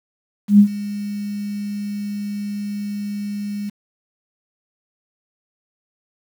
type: tone with ADSR envelope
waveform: sine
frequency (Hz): 204.6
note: G#3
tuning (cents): -26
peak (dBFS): -4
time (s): 0.48-3.7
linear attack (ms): 110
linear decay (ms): 86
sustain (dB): -19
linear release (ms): 12
effects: 7-bit